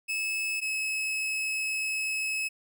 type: tone pair in turn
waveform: 40% pulse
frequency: 2598 / 2579 Hz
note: E7 / E7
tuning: -26 / -39 cents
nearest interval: unison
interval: 13 cents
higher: first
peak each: -27 dBFS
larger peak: neither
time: 0.08-0.61 / 0.61-2.49 s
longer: second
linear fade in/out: 20 ms
effects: none